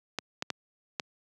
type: clicks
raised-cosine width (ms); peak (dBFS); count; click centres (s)
0.2; -13; 4; 0.187 / 0.424 / 0.503 / 0.998
effects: high-pass 150 Hz 12 dB/octave